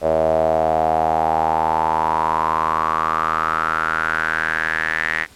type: tone with band-pass filter sweep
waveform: sawtooth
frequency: 79.9 Hz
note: D#2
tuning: 47 cents sharp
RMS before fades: -19 dBFS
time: 0.01-5.27 s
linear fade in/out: 50 ms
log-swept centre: 590 to 1900 Hz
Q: 7.1
effects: pink hiss -47 dBFS RMS until 5.35 s + low-pass 12000 Hz 12 dB/octave